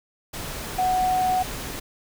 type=tone in noise; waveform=sine; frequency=740 Hz; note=F#5; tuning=in tune; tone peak=-19 dBFS; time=0.78-1.43 s; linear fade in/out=10 ms; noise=pink; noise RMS=-33 dBFS; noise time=0.33-1.8 s; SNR=+11 dB; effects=none